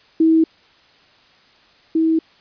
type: tone pair in turn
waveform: sine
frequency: 322.6 / 322.6 Hz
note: E4 / E4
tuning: -37 / -37 cents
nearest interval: unison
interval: 0 cents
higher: neither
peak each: -10 / -13 dBFS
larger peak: first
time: 0.2-0.44 / 1.95-2.19 s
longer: neither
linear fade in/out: 5 ms
effects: white hiss -52 dBFS RMS until 2.4 s + resampled to 11025 Hz